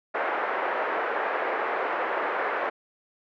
pink band-pass noise, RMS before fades -28 dBFS, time 0.14-2.7 s, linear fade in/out 10 ms, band 440 to 1900 Hz, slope 24 dB/octave, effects none

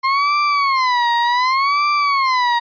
35% pulse tone with vibrato, 1052 Hz, C6, 9 cents sharp, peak -12 dBFS, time 0.03-2.6 s, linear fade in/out 20 ms, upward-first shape sine, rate 0.67 Hz, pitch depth 190 cents each way, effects resampled to 11025 Hz

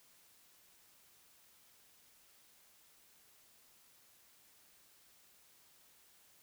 silence, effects white hiss -66 dBFS RMS until 6.42 s

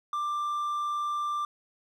triangle tone, 1183 Hz, D6, 12 cents sharp, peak -26 dBFS, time 0.13-1.45 s, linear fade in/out 2 ms, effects none

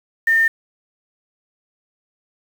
sine tone with quantisation, 1813 Hz, A#6, 49 cents flat, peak -12 dBFS, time 0.27-0.48 s, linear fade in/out 5 ms, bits 6, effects none

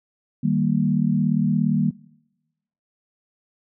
sine chord, Eb major, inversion none, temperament equal, 155.56 / 196 / 233.1 Hz, Eb3 / G3 / Bb3, 0 / 0 / 0 cents, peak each -22 dBFS, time 0.43-1.91 s, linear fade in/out 10 ms, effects noise-tail reverb RT60 1.0 s tail -23 dB re dry

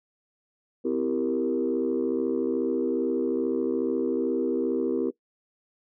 sine chord, C dominant seventh, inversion none, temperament equal with one note detuned, 256.1 / 329.6 / 392 / 466.2 Hz, C4 / E4 / G4 / Bb4, -37 / 0 / 0 / 0 cents, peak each -28 dBFS, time 0.84-5.11 s, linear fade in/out 20 ms, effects noise-tail reverb RT60 0.1 s tail -18 dB re dry + tanh soft clip ceiling -16 dBFS

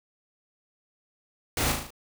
pink noise with echo, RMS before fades -27 dBFS, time 1.57-1.72 s, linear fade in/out 2 ms, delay 37 ms, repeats 5, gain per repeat -4 dB, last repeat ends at 1.905 s, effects none

